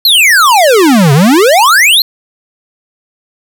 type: exponential two-way sweep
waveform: square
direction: down then up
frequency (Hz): 4358 to 132.2 to 4358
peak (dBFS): -4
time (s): 0.05-2.02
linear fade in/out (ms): 2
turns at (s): 1.13
effects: 7-bit